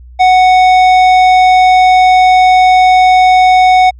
triangle tone with tanh clipping, 740 Hz, F#5, in tune, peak -5 dBFS, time 0.19-3.91 s, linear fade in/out 20 ms, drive 16 dB, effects added 61 Hz sine -31 dBFS peak until 3.99 s

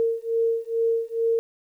sine beating tone pair, 456.6 / 458.9 Hz, A#4 / A#4, -36 / -27 cents, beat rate 2.3 Hz, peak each -24 / -24 dBFS, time 0-1.39 s, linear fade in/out 0 ms, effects 10-bit

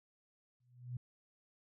sine tone with exponential growth, 123.47 Hz, B2, in tune, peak -36 dBFS, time 0.6-0.97 s, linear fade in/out 5 ms, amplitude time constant 79 ms, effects none

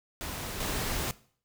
pink noise with level steps, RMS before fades -37 / -32 dBFS, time 0.21-1.11 s, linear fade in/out 0 ms, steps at 0.6 s, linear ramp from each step 5 ms, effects noise-tail reverb RT60 0.5 s tail -19 dB re dry

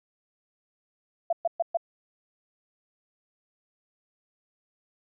sine tone bursts, 676 Hz, E5, 43 cents sharp, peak -21 dBFS, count 4, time 1.3-1.772 s, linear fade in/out 5 ms, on 28 ms, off 120 ms, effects none

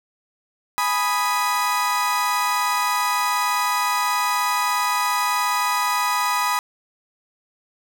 35% pulse chord, G# minor, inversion none, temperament equal, 830.6 / 987.8 / 1244.5 Hz, G#5 / B5 / D#6, 0 / 0 / 0 cents, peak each -26 / -20 / -22 dBFS, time 0.78-6.59 s, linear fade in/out 0 ms, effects none

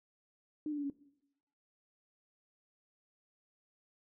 sine tone with pitch steps, 302.9 / 295 / 287.2 / 279.7 Hz, D#4 / D4 / D4 / C#4, -46 / +8 / -39 / +16 cents, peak -34 dBFS, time 0.66-0.9 s, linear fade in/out 2 ms, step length 60 ms, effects noise-tail reverb RT60 0.8 s tail -18 dB re dry

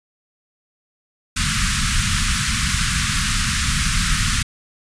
pink band-stop noise, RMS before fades -19 dBFS, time 1.36-4.43 s, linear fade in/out 10 ms, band 220 to 1200 Hz, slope 48 dB/octave, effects resampled to 22050 Hz

